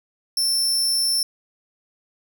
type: tone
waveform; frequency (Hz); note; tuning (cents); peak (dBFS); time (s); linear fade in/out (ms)
sawtooth; 5370; E8; +31; -16; 0.37-1.23; 2
effects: none